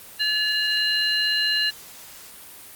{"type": "tone cluster", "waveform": "sine", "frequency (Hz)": [1714, 2842, 4092], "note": ["A6", "F7", "C8"], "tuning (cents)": [-46, 30, -39], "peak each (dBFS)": [-25, -24, -23], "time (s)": [0.19, 1.71], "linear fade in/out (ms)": 20, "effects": ["white hiss -43 dBFS RMS until 2.75 s", "Opus 32 kbps"]}